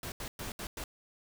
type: noise bursts at uneven times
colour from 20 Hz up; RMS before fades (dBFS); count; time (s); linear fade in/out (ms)
pink; -40; 5; 0.03-0.12 / 0.2-0.28 / 0.39-0.52 / 0.59-0.67 / 0.77-0.84; 2
effects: none